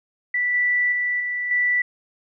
sine tone with level steps, 1968 Hz, B6, 7 cents flat, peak -19 / -17 / -20 / -23 / -17 dBFS, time 0.34-1.82 s, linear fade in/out 5 ms, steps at 0.54 / 0.92 / 1.2 / 1.51 s, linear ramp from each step 2 ms, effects none

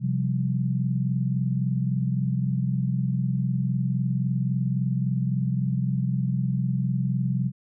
sine chord, C suspended fourth, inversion none, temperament equal with one note detuned, 130.81 / 174.61 / 194.31 Hz, C3 / F3 / G3, 0 / 0 / -15 cents, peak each -24 / -28 / -29 dBFS, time 0-7.52 s, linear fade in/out 50 ms, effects none

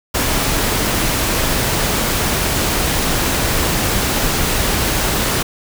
pink noise, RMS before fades -17 dBFS, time 0.14-5.43 s, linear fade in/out 10 ms, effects none

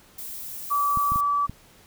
violet noise, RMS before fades -36 dBFS, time 0.18-1.21 s, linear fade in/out 5 ms
sine tone, 1152 Hz, D6, 34 cents flat, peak -20 dBFS, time 0.7-1.47 s, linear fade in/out 20 ms
clicks, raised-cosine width 5 ms, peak -20 dBFS, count 4, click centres 0.973 / 1.12 / 1.159 / 1.496 s
effects pink hiss -54 dBFS RMS until 1.86 s

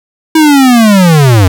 square linear sweep, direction down, 322.6 to 87.31 Hz, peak -3 dBFS, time 0.35-1.48 s, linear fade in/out 5 ms, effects none

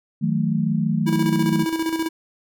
sine chord, D# diminished, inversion none, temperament equal with one note detuned, 159.11 / 185 / 220 Hz, D#3 / F#3 / A3, +39 / 0 / 0 cents, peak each -22 / -24 / -22 dBFS, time 0.21-1.65 s, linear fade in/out 20 ms
square tone with tremolo, 324.7 Hz, E4, 26 cents flat, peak -20 dBFS, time 1.06-2.09 s, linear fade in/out 20 ms, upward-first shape square, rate 15 Hz, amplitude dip 55%
effects none

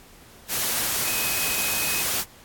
sine tone in noise, 2522 Hz, D#7, 23 cents sharp, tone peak -30 dBFS, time 1.03-2.05 s, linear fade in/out 50 ms, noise white, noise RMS -25 dBFS, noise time 0.48-2.25 s, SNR -8 dB, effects pink hiss -50 dBFS RMS until 2.44 s + AAC 64 kbps

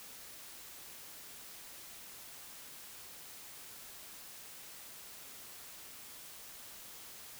silence, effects white hiss -51 dBFS RMS until 7.39 s

